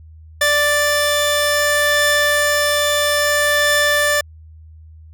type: tone pair together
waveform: sawtooth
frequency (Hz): 587.3 / 1762.5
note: D5 / A6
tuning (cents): 0 / +2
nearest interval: octave + perfect fifth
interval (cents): 1902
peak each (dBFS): -13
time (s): 0.41-4.21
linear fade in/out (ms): 5
effects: added 79 Hz sine -38 dBFS peak until 5.13 s